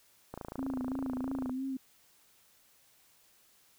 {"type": "click train", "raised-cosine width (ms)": 1, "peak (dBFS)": -26, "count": 33, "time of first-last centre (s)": [0.34, 1.495], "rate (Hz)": 27.7}
{"type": "tone with vibrato", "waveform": "sine", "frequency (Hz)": 261.6, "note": "C4", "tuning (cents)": 0, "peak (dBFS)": -33, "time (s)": [0.58, 1.77], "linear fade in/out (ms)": 5, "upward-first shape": "sine", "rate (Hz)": 3, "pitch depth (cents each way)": 48}
{"effects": ["white hiss -65 dBFS RMS until 3.78 s"]}